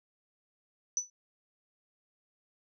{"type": "tone with exponential decay", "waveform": "sine", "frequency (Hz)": 5970, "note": "F#8", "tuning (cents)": 15, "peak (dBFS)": -24, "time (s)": [0.97, 1.1], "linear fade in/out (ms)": 1, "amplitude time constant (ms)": 28, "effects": []}